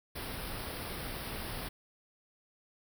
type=band-stop noise; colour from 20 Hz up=pink; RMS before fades=-40 dBFS; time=0.15-1.69 s; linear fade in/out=10 ms; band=5400 to 8900 Hz; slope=96 dB/octave; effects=none